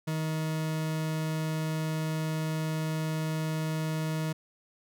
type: tone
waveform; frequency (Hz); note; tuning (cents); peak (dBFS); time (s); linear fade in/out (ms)
40% pulse; 157.5; D#3; +21; -28; 0.07-4.33; 10
effects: none